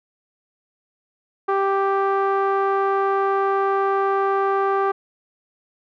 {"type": "tone with low-pass filter", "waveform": "sawtooth", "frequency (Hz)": 392, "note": "G4", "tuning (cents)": 0, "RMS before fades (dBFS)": -20, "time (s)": [1.48, 4.92], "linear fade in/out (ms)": 10, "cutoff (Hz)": 1200, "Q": 2.5, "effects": []}